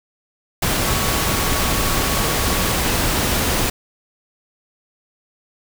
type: tone in noise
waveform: sine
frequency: 1120 Hz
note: C#6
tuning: 18 cents sharp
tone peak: -29 dBFS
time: 0.86-2.74 s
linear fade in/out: 5 ms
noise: pink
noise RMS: -19 dBFS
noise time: 0.62-3.7 s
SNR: -13 dB
effects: none